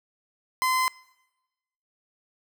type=tone; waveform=30% pulse; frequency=1029 Hz; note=C6; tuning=29 cents flat; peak=-19 dBFS; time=0.62-0.88 s; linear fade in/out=0 ms; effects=noise-tail reverb RT60 1.0 s tail -22 dB re dry